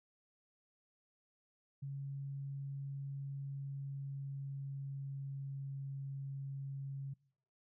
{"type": "tone with pitch glide", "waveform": "sine", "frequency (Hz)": [138.59, 137.32], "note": ["C#3", "C#3"], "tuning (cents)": [0, -16], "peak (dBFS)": -40, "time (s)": [1.82, 7.14], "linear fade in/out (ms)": 10, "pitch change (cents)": -16, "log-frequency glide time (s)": [3.39, 5.86], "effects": ["noise-tail reverb RT60 0.7 s tail -25 dB re dry"]}